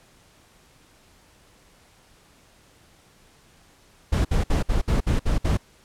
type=noise bursts; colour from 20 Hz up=brown; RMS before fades=-20 dBFS; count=8; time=4.12-5.573 s; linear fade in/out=10 ms; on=130 ms; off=59 ms; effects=pink hiss -56 dBFS RMS until 5.84 s + low-pass 11000 Hz 12 dB/octave